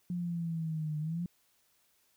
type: linear two-way sweep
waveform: sine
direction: down then up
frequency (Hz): 177.9 to 150.6 to 177.9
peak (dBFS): -32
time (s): 0.1-1.26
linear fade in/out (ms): 2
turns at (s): 0.99
effects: white hiss -71 dBFS RMS until 2.16 s